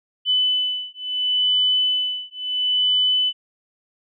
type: beating tone pair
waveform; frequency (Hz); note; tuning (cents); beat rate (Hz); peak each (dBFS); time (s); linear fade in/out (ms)
sine; 3000 / 3000.73; F#7 / F#7; +23 / +24; 0.73; -21; 0.25-3.33; 50
effects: none